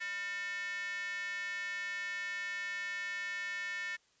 square tone with high-pass filter, 200 Hz, G3, 35 cents sharp, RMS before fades -39 dBFS, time 0-3.97 s, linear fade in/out 20 ms, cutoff 1900 Hz, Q 9.1, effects white hiss -70 dBFS RMS until 4.2 s + resampled to 16000 Hz

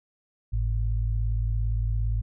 sine tone pair together, 51.31 / 108.8 Hz, G#1 / A2, -20 / -19 cents, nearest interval octave + minor second, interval 1301 cents, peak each -24 / -28 dBFS, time 0.52-2.22 s, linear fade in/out 20 ms, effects none

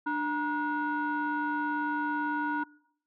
sine tone cluster, 297 / 949 / 1454 Hz, D4 / A#5 / F#6, +20 / +31 / -31 cents, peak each -31 / -30 / -32 dBFS, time 0.06-2.64 s, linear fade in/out 10 ms, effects noise-tail reverb RT60 0.7 s tail -24 dB re dry + tanh soft clip ceiling -22 dBFS

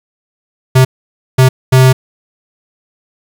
square tone bursts at uneven times, 130 Hz, C3, 11 cents flat, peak -4 dBFS, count 3, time 0.75-0.85 / 1.38-1.49 / 1.72-1.93 s, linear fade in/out 10 ms, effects 7-bit

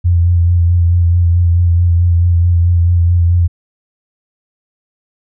sine tone with vibrato, 86.5 Hz, F2, 16 cents flat, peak -7 dBFS, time 0.04-3.48 s, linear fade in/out 20 ms, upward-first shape sine, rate 4.6 Hz, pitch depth 31 cents each way, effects none

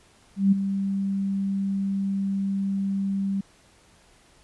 sine tone with ADSR envelope, 196 Hz, G3, in tune, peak -13 dBFS, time 0.36-3.41 s, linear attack 160 ms, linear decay 14 ms, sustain -10 dB, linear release 6 ms, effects pink hiss -57 dBFS RMS until 4.43 s + resampled to 24000 Hz

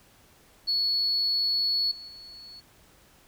sine tone with level steps, 4395 Hz, C#8, 16 cents flat, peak -22 / -40 / -43 dBFS, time 0.67-2.61 s, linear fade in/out 20 ms, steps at 1.91 / 2.08 s, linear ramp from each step 5 ms, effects tanh soft clip ceiling -18 dBFS + pink hiss -58 dBFS RMS until 3.27 s

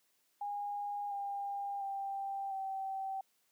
sine tone with pitch steps, 817 / 802 / 787.3 / 772.9 Hz, G#5 / G5 / G5 / G5, -29 / +39 / +7 / -25 cents, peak -36 dBFS, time 0.41-3.21 s, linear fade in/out 5 ms, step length 700 ms, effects white hiss -75 dBFS RMS until 3.51 s + high-pass 150 Hz 12 dB/octave

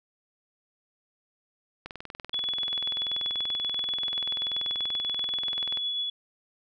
click train, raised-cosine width 0.3 ms, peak -22 dBFS, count 82, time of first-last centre 1.86-5.773 s, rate 20.7 Hz
sine tone with tremolo, 3400 Hz, G#7, 40 cents sharp, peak -26 dBFS, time 2.33-6.1 s, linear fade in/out 5 ms, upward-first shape triangle, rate 7.7 Hz, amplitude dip 30%
effects none

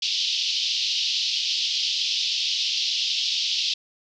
pink band-pass noise, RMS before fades -25 dBFS, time 0.02-3.74 s, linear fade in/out 5 ms, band 2900 to 5400 Hz, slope 48 dB/octave, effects none

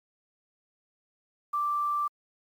sine tone with quantisation, 1174.7 Hz, D6, in tune, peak -25 dBFS, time 1.53-2.08 s, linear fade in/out 10 ms, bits 9, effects MP3 96 kbps

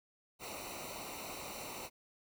pink noise with comb filter, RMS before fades -45 dBFS, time 0.39-1.9 s, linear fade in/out 50 ms, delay 0.6 ms, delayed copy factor -0.8, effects none

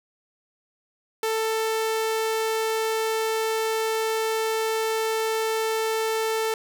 sawtooth tone, 443.2 Hz, A4, 13 cents sharp, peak -19 dBFS, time 1.23-6.54 s, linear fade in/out 2 ms, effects none

